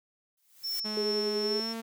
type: noise with exponential growth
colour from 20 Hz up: blue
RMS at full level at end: -36 dBFS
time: 0.37-0.8 s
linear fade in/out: 5 ms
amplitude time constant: 93 ms
type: tone with tremolo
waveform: sine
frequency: 5400 Hz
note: E8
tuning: 41 cents sharp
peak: -30 dBFS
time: 0.63-1.74 s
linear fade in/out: 20 ms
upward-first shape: triangle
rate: 2.5 Hz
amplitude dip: 40%
type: tone with pitch glide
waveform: sawtooth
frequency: 212.9 to 226.9 Hz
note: G#3 to A#3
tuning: +43 to -47 cents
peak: -31 dBFS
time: 0.84-1.82 s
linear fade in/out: 20 ms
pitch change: +110 cents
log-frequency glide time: 1.42-1.7 s
type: tone with vibrato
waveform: sine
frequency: 415.3 Hz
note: G#4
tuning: in tune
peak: -29 dBFS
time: 0.97-1.6 s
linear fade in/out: 2 ms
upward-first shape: triangle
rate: 12 Hz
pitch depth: 28 cents each way
effects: none